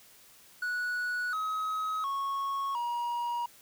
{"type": "tone with pitch steps", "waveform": "triangle", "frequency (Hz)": [1470, 1272.3, 1101.3, 953.2], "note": ["F#6", "D#6", "C#6", "A#5"], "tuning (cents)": [-12, 38, -12, 38], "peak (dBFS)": -28, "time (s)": [0.62, 3.46], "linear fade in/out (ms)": 5, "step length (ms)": 710, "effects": ["white hiss -57 dBFS RMS until 3.61 s"]}